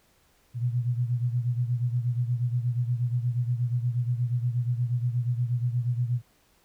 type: beating tone pair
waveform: sine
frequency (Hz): 120 / 128.4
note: B2 / C3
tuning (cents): -49 / -32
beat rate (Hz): 8.4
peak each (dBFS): -25 / -30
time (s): 0.54-6.22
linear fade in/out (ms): 50
effects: pink hiss -64 dBFS RMS until 6.64 s